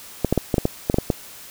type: clicks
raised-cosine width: 2 ms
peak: -4 dBFS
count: 10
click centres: 0.247 / 0.326 / 0.377 / 0.542 / 0.582 / 0.654 / 0.899 / 0.943 / 0.985 / 1.102 s
effects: white hiss -41 dBFS RMS until 1.5 s